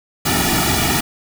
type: noise with comb filter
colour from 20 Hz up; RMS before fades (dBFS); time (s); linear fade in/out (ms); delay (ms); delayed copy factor
pink; -17; 0.25-1.01; 10; 1.9; -1
effects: none

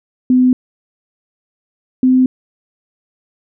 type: tone pair in turn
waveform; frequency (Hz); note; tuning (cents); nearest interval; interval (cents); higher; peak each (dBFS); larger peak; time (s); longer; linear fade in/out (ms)
sine; 253.3 / 256.7; B3 / C4; +44 / -33; unison; 23; second; -7; neither; 0.3-0.53 / 2.03-2.26; neither; 2
effects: none

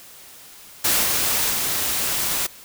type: noise with level steps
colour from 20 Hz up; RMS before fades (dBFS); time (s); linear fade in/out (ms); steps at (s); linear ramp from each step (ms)
white; -19 / -21 / -23; 0.84-2.47; 10; 1.03 / 1.5; 5
effects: white hiss -44 dBFS RMS until 2.64 s

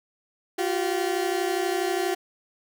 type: tone pair together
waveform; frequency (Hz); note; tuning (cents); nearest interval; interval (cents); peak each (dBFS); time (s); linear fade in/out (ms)
30% pulse; 349.2 / 381.5; F4 / G4; 0 / -47; major second; 153; -24; 0.58-2.15; 10
effects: none

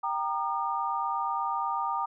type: chord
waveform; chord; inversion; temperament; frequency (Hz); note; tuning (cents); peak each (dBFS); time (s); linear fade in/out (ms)
sine; Eb major; first; equal with one note detuned; 784 / 932.3 / 1212.6; G5 / Bb5 / Eb6; 0 / 0 / -45; -33 / -31 / -31; 0.03-2.06; 10
effects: none

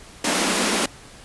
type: high-pass noise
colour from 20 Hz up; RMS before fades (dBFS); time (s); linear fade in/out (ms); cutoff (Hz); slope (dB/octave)
pink; -21; 0.24-0.86; 5; 180; 96
effects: pink hiss -44 dBFS RMS until 1.24 s + resampled to 24000 Hz

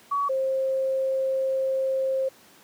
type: tone pair in turn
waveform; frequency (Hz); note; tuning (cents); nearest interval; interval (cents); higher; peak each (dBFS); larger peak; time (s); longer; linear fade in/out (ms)
sine; 1130 / 530.8; C#6 / C5; +33 / +25; octave + minor second; 1308; first; -22 / -22; neither; 0.11-0.29 / 0.29-2.29; second; 10
effects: pink hiss -53 dBFS RMS until 2.63 s + high-pass 200 Hz 12 dB/octave

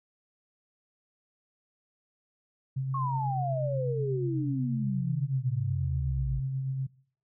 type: tone with tremolo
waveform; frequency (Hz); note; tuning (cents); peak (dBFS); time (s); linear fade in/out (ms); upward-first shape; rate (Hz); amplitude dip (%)
sine; 133.2; C3; +31; -27; 2.76-6.87; 10; sine; 8.2; 30
type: exponential sweep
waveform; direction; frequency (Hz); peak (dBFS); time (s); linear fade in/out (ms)
sine; down; 1108.7 to 53.2; -30; 2.94-6.4; 5
effects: noise-tail reverb RT60 0.5 s tail -21 dB re dry

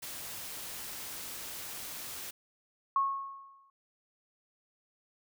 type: noise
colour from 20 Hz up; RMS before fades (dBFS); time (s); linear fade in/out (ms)
white; -42; 0.02-2.31; 10
type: tone with exponential decay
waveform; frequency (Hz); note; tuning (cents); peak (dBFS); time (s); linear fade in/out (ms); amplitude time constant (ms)
sine; 1095; C#6; -22; -23; 2.96-3.7; 2; 160
effects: none

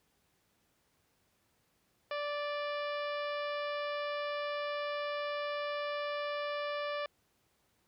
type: harmonic tone with a mistuned harmonic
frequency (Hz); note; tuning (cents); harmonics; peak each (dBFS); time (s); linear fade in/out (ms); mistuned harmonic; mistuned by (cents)
584; D5; -10; 1 / 2 / 3 / 4 / 5 / 6 / 7 / 8 / 9; -36 / -40 / -44 / -46 / -49 / -51 / -56 / -55 / -58; 2.11-7.06; 2; 4; +27
effects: pink hiss -74 dBFS RMS until 7.87 s + high-pass 60 Hz 12 dB/octave

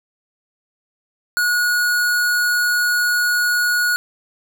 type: tone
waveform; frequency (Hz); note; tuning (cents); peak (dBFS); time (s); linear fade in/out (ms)
square; 1453; F#6; -32; -16; 1.37-3.96; 0
effects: none

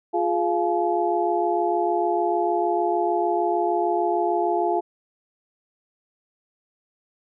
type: tone cluster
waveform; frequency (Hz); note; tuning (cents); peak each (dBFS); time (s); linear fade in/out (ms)
sine; 351 / 417.6 / 695 / 854; F4 / G#4 / F5 / G#5; +9 / +10 / -9 / +48; -24 / -27 / -24 / -26; 0.13-4.81; 20
effects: none

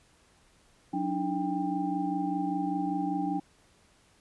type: tone cluster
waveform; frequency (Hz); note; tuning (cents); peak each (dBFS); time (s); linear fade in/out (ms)
sine; 182.2 / 289.8 / 314.9 / 794; F#3 / D4 / D#4 / G5; -26 / -23 / +21 / +22; -35 / -31 / -35 / -33; 0.93-3.4; 10
effects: pink hiss -63 dBFS RMS until 4.2 s + resampled to 24000 Hz

